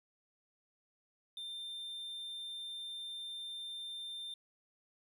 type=tone; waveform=triangle; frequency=3590 Hz; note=A7; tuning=34 cents sharp; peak=-40 dBFS; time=1.37-4.34 s; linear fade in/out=2 ms; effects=none